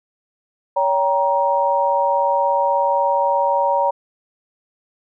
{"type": "chord", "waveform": "sine", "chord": "G diminished", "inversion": "second", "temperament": "just", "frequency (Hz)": [564.5, 784, 940.8], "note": ["Db5", "G5", "Bb5"], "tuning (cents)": [31, 0, 16], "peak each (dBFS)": [-19, -23, -17], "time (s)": [0.76, 3.91], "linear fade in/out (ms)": 10, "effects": []}